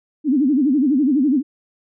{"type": "tone with vibrato", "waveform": "sine", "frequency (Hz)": 277.2, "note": "C#4", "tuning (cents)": 0, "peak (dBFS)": -13, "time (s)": [0.24, 1.43], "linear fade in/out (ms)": 50, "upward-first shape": "sine", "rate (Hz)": 12, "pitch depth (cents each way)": 200, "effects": []}